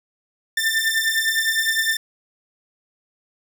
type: beating tone pair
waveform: sawtooth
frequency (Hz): 1784 / 1793.8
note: A6 / A6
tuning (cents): +23 / +33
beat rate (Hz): 9.8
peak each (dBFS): -18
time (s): 0.57-1.97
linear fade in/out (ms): 5
effects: none